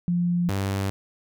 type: tone pair in turn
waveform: sine / sawtooth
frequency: 174.8 / 97.88 Hz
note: F3 / G2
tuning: +2 / -2 cents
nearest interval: minor seventh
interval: 1004 cents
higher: first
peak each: -20 dBFS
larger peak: neither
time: 0.08-0.49 / 0.49-0.9 s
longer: neither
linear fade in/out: 0 ms
effects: none